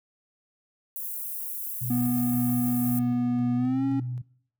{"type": "high-pass noise", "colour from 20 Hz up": "white", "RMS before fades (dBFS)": -34, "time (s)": [0.96, 2.99], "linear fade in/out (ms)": 0, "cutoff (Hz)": 11000, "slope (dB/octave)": 24}
{"type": "tone with tremolo", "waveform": "sine", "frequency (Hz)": 123.6, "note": "B2", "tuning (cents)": 2, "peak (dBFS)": -29, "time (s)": [1.81, 4.22], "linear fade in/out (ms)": 10, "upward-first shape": "square", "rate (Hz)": 1.9, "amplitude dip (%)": 30}
{"type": "tone with pitch glide", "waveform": "triangle", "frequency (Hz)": [244.1, 272.4], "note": ["B3", "C#4"], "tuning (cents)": [-20, -30], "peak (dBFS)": -21, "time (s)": [1.9, 4], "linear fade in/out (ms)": 5, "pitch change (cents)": 190, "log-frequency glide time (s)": [3.56, 3.85]}
{"effects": ["noise-tail reverb RT60 0.6 s tail -21 dB re dry"]}